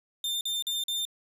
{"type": "tone bursts", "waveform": "40% pulse", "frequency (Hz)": 3597, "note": "A7", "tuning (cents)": 37, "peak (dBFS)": -27, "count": 4, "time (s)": [0.24, 1.052], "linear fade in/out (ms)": 2, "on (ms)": 170, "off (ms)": 44, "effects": []}